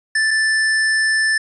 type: tone pair in turn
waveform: square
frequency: 1760 / 1760 Hz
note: A6 / A6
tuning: 0 / 0 cents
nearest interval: unison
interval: 0 cents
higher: neither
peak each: -15 dBFS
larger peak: neither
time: 0.15-0.31 / 0.31-1.38 s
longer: second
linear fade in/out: 5 ms
effects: resampled to 24000 Hz